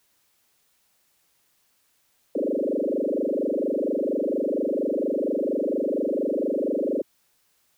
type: tone with frequency modulation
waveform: sine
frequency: 415.3 Hz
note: G#4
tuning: in tune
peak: -22 dBFS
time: 2.35-7.02 s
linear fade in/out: 5 ms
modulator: 24.3 Hz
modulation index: 6.7
effects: white hiss -67 dBFS RMS until 7.77 s